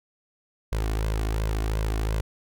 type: tone with flanger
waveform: sawtooth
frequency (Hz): 53.7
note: A1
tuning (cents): -41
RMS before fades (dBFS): -26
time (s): 0.72-2.21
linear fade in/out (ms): 5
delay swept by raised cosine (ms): 1.9 to 2.78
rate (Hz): 2.8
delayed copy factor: +0.6
effects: none